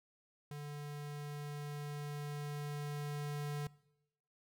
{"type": "tone with level ramp", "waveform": "square", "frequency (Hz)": 146.4, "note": "D3", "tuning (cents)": -5, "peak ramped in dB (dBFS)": [-44, -38], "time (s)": [0.51, 3.67], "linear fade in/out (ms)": 2, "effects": ["noise-tail reverb RT60 0.9 s tail -22 dB re dry"]}